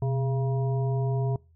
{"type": "harmonic tone with a mistuned harmonic", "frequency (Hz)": 136.4, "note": "C#3", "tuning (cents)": -28, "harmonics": [1, 3, 5, 7], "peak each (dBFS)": [-24, -34, -38, -41], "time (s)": [0.02, 1.36], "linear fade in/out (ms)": 2, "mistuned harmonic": 1, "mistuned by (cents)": -120, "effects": ["noise-tail reverb RT60 0.3 s tail -24 dB re dry", "added 82 Hz sine -56 dBFS peak until 1.55 s"]}